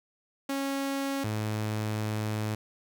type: tone pair in turn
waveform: sawtooth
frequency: 274.8 / 107.55 Hz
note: C#4 / A2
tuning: -15 / -39 cents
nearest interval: octave + major third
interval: 1624 cents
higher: first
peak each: -25 dBFS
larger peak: neither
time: 0.49-1.24 / 1.24-2.55 s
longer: second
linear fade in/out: 5 ms
effects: 9-bit